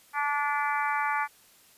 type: harmonic tone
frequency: 290 Hz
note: D4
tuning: 22 cents flat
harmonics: 3 / 4 / 5 / 6 / 7 / 8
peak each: -29 / -31 / -33 / -35 / -36 / -37 dBFS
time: 0.13-1.28 s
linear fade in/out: 50 ms
effects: white hiss -58 dBFS RMS until 1.77 s + resampled to 32000 Hz